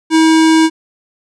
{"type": "tone", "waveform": "square", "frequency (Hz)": 320.4, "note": "E4", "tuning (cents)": -49, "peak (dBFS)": -7, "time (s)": [0.1, 0.7], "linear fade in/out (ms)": 50, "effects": ["resampled to 22050 Hz"]}